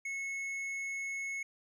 sine tone with hard clipping, 2190 Hz, C#7, 22 cents flat, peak -37 dBFS, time 0.05-1.43 s, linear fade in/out 5 ms, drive 6 dB, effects none

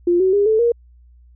sine tone with pitch steps, 349.2 / 376.4 / 405.8 / 437.4 / 471.5 Hz, F4 / F#4 / G#4 / A4 / A#4, 0 / +30 / -40 / -10 / +20 cents, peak -12 dBFS, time 0.07-0.72 s, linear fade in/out 5 ms, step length 130 ms, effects added 60 Hz sine -45 dBFS peak until 1.35 s

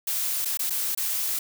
blue noise with dropouts, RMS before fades -27 dBFS, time 0.07-1.39 s, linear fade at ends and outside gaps 5 ms, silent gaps 0.449-0.455 / 0.573-0.592 / 0.698-0.704 / 0.949-0.974 s, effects none

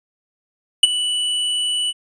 square tone with ADSR envelope, 2963 Hz, F#7, 2 cents sharp, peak -4 dBFS, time 0.83-1.93 s, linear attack 5 ms, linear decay 22 ms, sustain -15 dB, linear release 36 ms, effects resampled to 22050 Hz

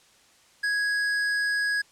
triangle tone with hard clipping, 1661.2 Hz, G#6, in tune, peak -25 dBFS, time 0.63-1.82 s, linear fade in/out 10 ms, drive 15 dB, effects white hiss -58 dBFS RMS until 1.91 s + low-pass 8000 Hz 12 dB/octave

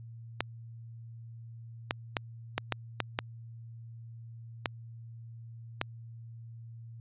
clicks, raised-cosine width 0.3 ms, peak -12 dBFS, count 9, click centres 0.406 / 1.909 / 2.168 / 2.58 / 2.723 / 3.003 / 3.189 / 4.658 / 5.814 s, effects added 115 Hz sine -44 dBFS peak until 7 s + resampled to 8000 Hz

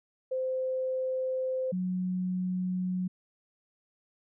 sine tone pair in turn, 518 / 183.14 Hz, C5 / F#3, -17 / -17 cents, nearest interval octave + tritone, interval 1800 cents, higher first, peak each -28 dBFS, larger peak neither, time 0.31-1.72 / 1.72-3.08 s, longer first, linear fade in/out 10 ms, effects none

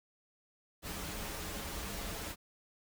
pink noise with comb filter, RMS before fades -41 dBFS, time 0.82-2.36 s, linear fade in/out 50 ms, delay 8 ms, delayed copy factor -0.6, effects none

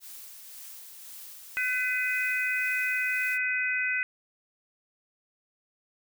blue noise with tremolo, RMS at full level -44 dBFS, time 0-3.39 s, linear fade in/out 50 ms, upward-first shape sine, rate 1.9 Hz, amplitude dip 30%
harmonic tone, 503 Hz, B4, 32 cents sharp, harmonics 3 / 4 / 5, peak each -30 / -30 / -30 dBFS, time 1.57-4.03 s, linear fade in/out 0 ms
effects none

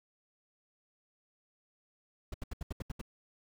brown noise bursts, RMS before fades -37 dBFS, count 8, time 2.32-3.014 s, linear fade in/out 5 ms, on 22 ms, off 74 ms, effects none

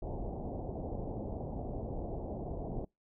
pink low-pass noise, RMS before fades -39 dBFS, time 0.02-2.85 s, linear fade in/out 5 ms, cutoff 790 Hz, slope 48 dB/octave, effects noise-tail reverb RT60 0.2 s tail -26 dB re dry

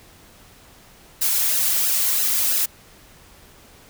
blue noise with flanger, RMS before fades -20 dBFS, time 1.21-2.66 s, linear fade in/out 10 ms, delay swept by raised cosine 0.87 to 3.27 ms, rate 3 Hz, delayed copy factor -0.7, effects pink hiss -49 dBFS RMS until 3.89 s

